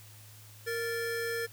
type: tone pair together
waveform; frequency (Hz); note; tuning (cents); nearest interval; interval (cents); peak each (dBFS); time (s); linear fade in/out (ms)
square; 463.8 / 1751.1; A#4 / A6; -9 / -9; octave + major seventh; 2300; -34 / -37; 0.66-1.47; 20
effects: added 106 Hz sine -52 dBFS peak until 1.52 s + white hiss -55 dBFS RMS until 1.52 s